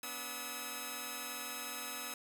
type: tone cluster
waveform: 5% pulse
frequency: 245.4 / 288.1 / 1287 Hz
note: B3 / D4 / E6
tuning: -11 / -33 / -42 cents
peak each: -36 / -38 / -30 dBFS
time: 0.03-2.14 s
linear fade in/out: 2 ms
effects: none